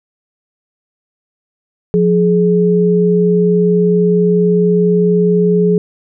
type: tone pair together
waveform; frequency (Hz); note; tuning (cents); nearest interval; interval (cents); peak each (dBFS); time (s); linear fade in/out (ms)
sine; 176.9 / 421.3; F3 / G#4; +23 / +25; octave + minor third; 1502; -11; 1.94-5.78; 0
effects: none